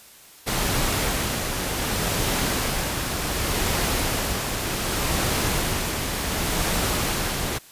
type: noise with tremolo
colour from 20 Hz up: pink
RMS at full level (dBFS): -23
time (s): 0.46-7.59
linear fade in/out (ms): 20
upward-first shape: sine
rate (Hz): 0.67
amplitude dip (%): 35
effects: white hiss -48 dBFS RMS until 7.71 s + resampled to 32000 Hz